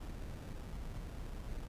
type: noise with sample-and-hold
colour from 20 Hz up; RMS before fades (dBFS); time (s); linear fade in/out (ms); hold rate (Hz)
brown; -44; 0-1.68; 10; 2100
effects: resampled to 32000 Hz